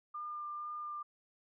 sine tone with vibrato, 1200 Hz, D6, 37 cents sharp, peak -39 dBFS, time 0.14-1.03 s, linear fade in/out 10 ms, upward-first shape sine, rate 2.1 Hz, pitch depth 10 cents each way, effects none

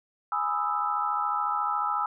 sine chord, E major seventh, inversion first, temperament equal, 830.6 / 987.8 / 1244.5 / 1318.5 Hz, G#5 / B5 / D#6 / E6, 0 / 0 / 0 / 0 cents, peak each -31 / -33 / -32 / -28 dBFS, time 0.32-2.06 s, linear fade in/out 2 ms, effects none

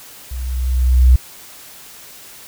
sine tone with level ramp, 63 Hz, B1, 35 cents sharp, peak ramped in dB -23 to -4 dBFS, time 0.31-1.16 s, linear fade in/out 5 ms, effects white hiss -39 dBFS RMS until 2.47 s

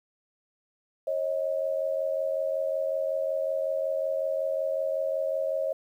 sine tone pair together, 543.6 / 629 Hz, C#5 / D#5, -34 / +19 cents, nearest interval minor third, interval 253 cents, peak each -28 / -29 dBFS, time 1.07-5.73 s, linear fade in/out 5 ms, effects 10-bit

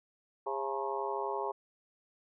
harmonic tone with a mistuned harmonic, 135.4 Hz, C#3, 40 cents flat, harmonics 3 / 4 / 5 / 6 / 7 / 8, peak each -37 / -41 / -42 / -39 / -39 / -41 dBFS, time 0.46-1.52 s, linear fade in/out 10 ms, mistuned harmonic 6, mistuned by +91 cents, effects none

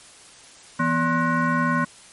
sine tone with frequency modulation, 656 Hz, E5, 9 cents flat, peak -18 dBFS, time 0.79-1.85 s, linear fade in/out 10 ms, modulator 411 Hz, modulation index 2.4, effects white hiss -47 dBFS RMS until 2.12 s + MP3 48 kbps

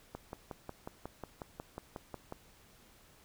click train, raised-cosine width 1 ms, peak -27 dBFS, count 13, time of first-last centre 0.15-2.324 s, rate 5.52 Hz, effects pink hiss -62 dBFS RMS until 3.24 s

